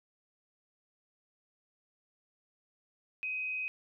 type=tone with frequency modulation; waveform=sine; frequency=2518 Hz; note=D#7; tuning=20 cents sharp; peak=-33 dBFS; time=3.23-3.68 s; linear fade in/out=0 ms; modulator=139 Hz; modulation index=0.27; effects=none